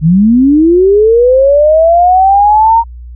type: linear sweep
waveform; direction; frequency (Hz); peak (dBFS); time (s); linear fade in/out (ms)
sine; up; 148.2 to 932.3; -3; 0.01-2.84; 50
effects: added 60 Hz sine -25 dBFS peak until 3.15 s